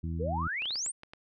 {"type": "harmonic tone", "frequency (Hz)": 82.41, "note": "E2", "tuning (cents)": 0, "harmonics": [1, 2, 3, 4], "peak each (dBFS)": [-33, -36, -43, -46], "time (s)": [0.03, 0.48], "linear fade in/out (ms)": 10}
{"type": "exponential sweep", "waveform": "sine", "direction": "up", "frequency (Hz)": [415.3, 9390], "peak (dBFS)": -31, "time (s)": [0.19, 0.92], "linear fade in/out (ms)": 20}
{"type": "clicks", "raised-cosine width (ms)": 0.3, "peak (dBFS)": -29, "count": 7, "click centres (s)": [0.621, 0.656, 0.707, 0.757, 0.863, 1.034, 1.135]}
{"effects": []}